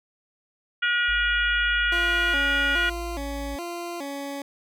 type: harmonic tone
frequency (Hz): 480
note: B4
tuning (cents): -49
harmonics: 3 / 4 / 5 / 6 / 7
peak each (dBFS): -22 / -29 / -31 / -29 / -34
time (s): 0.82-2.9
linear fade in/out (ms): 10
type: tone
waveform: sine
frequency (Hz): 55.1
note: A1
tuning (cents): +3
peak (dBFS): -32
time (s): 1.08-3.56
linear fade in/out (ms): 10
type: tone with vibrato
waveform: 20% pulse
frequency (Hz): 311.1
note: D#4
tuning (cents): 0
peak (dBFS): -26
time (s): 1.92-4.42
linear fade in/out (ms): 2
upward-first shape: square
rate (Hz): 1.2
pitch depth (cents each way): 180
effects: none